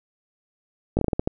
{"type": "slowing click train", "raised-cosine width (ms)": 2, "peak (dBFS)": -8, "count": 8, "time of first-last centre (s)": [0.97, 1.275], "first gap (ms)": 19, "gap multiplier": 1.27, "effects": []}